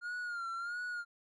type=tone with vibrato; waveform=triangle; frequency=1410 Hz; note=F6; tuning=16 cents sharp; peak=-35 dBFS; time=0.01-1.05 s; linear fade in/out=50 ms; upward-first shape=sine; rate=1.5 Hz; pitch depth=70 cents each way; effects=resampled to 24000 Hz